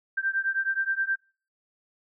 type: beating tone pair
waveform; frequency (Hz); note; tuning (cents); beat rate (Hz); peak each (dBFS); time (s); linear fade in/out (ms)
sine; 1568 / 1577.5; G6 / G6; 0 / +10; 9.5; -27 / -28; 0.17-1.16; 10
effects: noise-tail reverb RT60 0.4 s tail -25 dB re dry